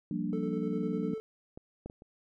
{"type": "chord", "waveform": "sine", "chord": "G minor seventh", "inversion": "third", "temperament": "equal", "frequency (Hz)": [174.61, 196, 233.1, 293.7], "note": ["F3", "G3", "Bb3", "D4"], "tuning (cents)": [0, 0, 0, 0], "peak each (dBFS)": -36, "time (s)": [0.11, 1.14], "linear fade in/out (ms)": 2}
{"type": "tone with tremolo", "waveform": "triangle", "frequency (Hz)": 440, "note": "A4", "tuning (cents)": 0, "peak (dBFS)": -33, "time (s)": [0.33, 1.2], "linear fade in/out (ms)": 0, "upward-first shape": "square", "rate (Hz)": 10, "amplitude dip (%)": 35}
{"type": "clicks", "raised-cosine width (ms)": 2, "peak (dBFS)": [-31, -28, -34, -38], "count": 4, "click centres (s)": [1.575, 1.86, 1.899, 2.021]}
{"effects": []}